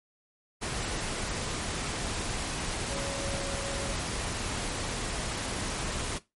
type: tone in noise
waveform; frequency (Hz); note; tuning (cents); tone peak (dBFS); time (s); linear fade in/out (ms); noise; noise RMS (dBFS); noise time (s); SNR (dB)
sine; 554.4; C#5; 0; -37; 2.89-3.94; 20; pink; -33; 0.61-6.19; -7
effects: noise-tail reverb RT60 0.2 s tail -17 dB re dry + MP3 48 kbps